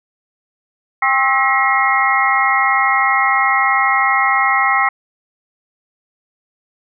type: tone cluster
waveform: sine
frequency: 794 / 1073 / 1307 / 1914 / 2137 Hz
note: G5 / C6 / E6 / A#6 / C7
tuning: +22 / +43 / -15 / +45 / +36 cents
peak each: -18 dBFS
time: 1.02-4.89 s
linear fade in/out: 5 ms
effects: none